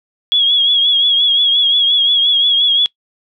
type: tone with vibrato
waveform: sine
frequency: 3329 Hz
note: G#7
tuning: 3 cents sharp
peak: -9 dBFS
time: 0.32-2.86 s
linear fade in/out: 0 ms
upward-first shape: triangle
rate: 5.7 Hz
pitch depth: 61 cents each way
effects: noise-tail reverb RT60 0.1 s tail -22 dB re dry